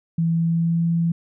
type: tone with pitch glide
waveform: sine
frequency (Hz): 165.6 to 167.81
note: E3 to E3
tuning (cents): +8 to +31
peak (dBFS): -17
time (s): 0.18-1.12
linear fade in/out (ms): 5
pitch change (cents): +23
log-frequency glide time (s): 0.31-0.85
effects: none